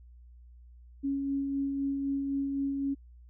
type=tone with tremolo; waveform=sine; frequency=276.6 Hz; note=C#4; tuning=4 cents flat; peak=-27 dBFS; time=1.03-2.95 s; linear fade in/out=20 ms; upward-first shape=sine; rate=3.9 Hz; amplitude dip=30%; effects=added 60 Hz sine -50 dBFS peak until 3.29 s